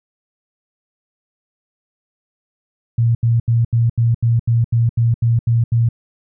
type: tone bursts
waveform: sine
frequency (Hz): 116.54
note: A#2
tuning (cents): 0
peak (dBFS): -11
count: 12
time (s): 2.98-5.889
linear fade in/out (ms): 5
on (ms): 170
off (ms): 79
effects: none